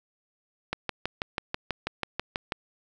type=click train; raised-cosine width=0.3 ms; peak=-12 dBFS; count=12; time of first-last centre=0.73-2.522 s; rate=6.14 Hz; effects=none